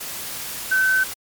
sine tone in noise, 1529 Hz, G6, 44 cents flat, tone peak -15 dBFS, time 0.71-1.04 s, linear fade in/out 10 ms, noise white, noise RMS -31 dBFS, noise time 0-1.14 s, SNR +13 dB, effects MP3 96 kbps

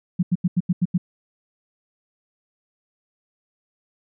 sine tone bursts, 178.4 Hz, F3, 37 cents sharp, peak -15 dBFS, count 7, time 0.19-0.98 s, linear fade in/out 10 ms, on 40 ms, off 85 ms, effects none

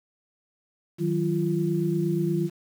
sine tone cluster, 156.9 / 185.4 / 343.5 Hz, D#3 / F#3 / F4, +15 / +4 / -29 cents, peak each -26 / -28 / -26 dBFS, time 0.98-2.5 s, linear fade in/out 50 ms, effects 8-bit

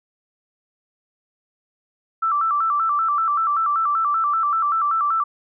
sine tone with vibrato, 1244.5 Hz, D#6, in tune, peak -17 dBFS, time 2.22-5.24 s, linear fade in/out 10 ms, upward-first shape square, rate 5.2 Hz, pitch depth 110 cents each way, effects none

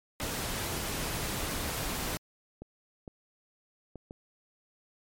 pink noise, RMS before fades -34 dBFS, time 0.2-2.17 s, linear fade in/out 0 ms
clicks, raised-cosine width 2 ms, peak -29 dBFS, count 6, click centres 1.933 / 2.148 / 2.62 / 3.078 / 3.957 / 4.109 s
effects MP3 64 kbps

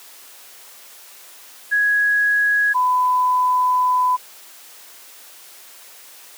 sine tone pair in turn, 1666 / 1002.5 Hz, G#6 / B5, +5 / +26 cents, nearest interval major sixth, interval 879 cents, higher first, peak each -14 dBFS, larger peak neither, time 1.71-2.74 / 2.74-4.17 s, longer second, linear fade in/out 20 ms, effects white hiss -43 dBFS RMS until 6.37 s + high-pass 400 Hz 12 dB/octave

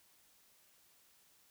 silence, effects white hiss -68 dBFS RMS until 1.5 s

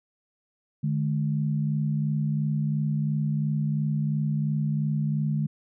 sine tone pair together, 150 / 212.9 Hz, D3 / G#3, +37 / +43 cents, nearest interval tritone, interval 606 cents, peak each -24 / -29 dBFS, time 0.83-5.47 s, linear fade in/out 10 ms, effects none

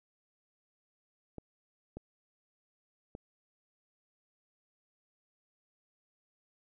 clicks, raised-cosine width 2 ms, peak -29 dBFS, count 3, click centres 1.383 / 1.97 / 3.151 s, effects none

